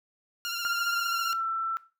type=tone with vibrato; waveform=15% pulse; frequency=1393 Hz; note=F6; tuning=5 cents flat; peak=-24 dBFS; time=0.45-1.33 s; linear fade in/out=0 ms; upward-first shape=sine; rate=15 Hz; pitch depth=36 cents each way
type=tone with pitch glide; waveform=sine; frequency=1390 to 1336.5 Hz; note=F6 to E6; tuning=-9 to +23 cents; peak=-27 dBFS; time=0.65-1.77 s; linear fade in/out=0 ms; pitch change=-68 cents; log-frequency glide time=0.95-1.45 s
effects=noise-tail reverb RT60 0.3 s tail -17 dB re dry